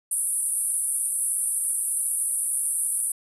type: band-pass noise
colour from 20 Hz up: white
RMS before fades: -26 dBFS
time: 0.11-3.12 s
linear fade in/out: 5 ms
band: 8900 to 11000 Hz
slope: 96 dB/octave
effects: none